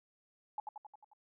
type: tone with echo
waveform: sine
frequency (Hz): 846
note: G#5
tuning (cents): +32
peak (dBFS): -35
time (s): 0.58-0.6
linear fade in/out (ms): 2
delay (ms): 89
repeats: 6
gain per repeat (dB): -4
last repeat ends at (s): 1.134
effects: none